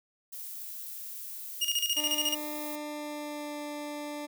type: noise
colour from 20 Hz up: violet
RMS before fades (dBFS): -41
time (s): 0.32-2.76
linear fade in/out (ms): 10
type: tone with tremolo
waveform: sawtooth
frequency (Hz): 2855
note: F7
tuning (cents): +37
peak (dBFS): -22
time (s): 1.61-2.35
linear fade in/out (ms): 10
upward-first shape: square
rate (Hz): 14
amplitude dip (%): 70
type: tone with pitch glide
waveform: 20% pulse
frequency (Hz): 300.1 to 294.9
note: D4 to D4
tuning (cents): +38 to +7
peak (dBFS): -31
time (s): 1.96-4.27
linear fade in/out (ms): 20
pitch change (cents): -31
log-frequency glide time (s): 2.5-3.6
effects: none